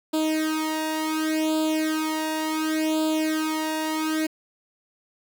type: tone with flanger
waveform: sawtooth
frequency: 313.4 Hz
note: D#4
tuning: 13 cents sharp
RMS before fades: -25 dBFS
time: 0.13-4.27 s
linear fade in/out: 10 ms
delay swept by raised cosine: 0.25 to 1.11 ms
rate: 0.69 Hz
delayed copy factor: +0.9
effects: 8-bit